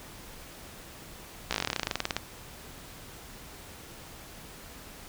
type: slowing click train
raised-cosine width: 0.2 ms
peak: -10 dBFS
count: 21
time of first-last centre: 1.51-2.166 s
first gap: 16 ms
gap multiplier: 1.07
effects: pink hiss -47 dBFS RMS until 5.08 s